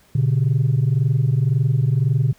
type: tone pair together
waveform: sine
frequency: 120 / 141.88 Hz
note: B2 / C#3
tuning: -49 / +41 cents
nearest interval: minor third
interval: 290 cents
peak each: -16 dBFS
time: 0.15-2.33 s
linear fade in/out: 5 ms
effects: tanh soft clip ceiling -11 dBFS + pink hiss -55 dBFS RMS until 2.38 s